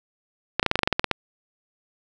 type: clicks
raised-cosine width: 0.3 ms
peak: -3 dBFS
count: 12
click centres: 0.596 / 0.629 / 0.663 / 0.714 / 0.756 / 0.791 / 0.833 / 0.875 / 0.927 / 0.995 / 1.043 / 1.113 s
effects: none